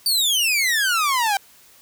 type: exponential sweep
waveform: sawtooth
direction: down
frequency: 4664 to 770 Hz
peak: -14 dBFS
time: 0.06-1.37 s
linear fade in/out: 2 ms
effects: white hiss -51 dBFS RMS until 1.81 s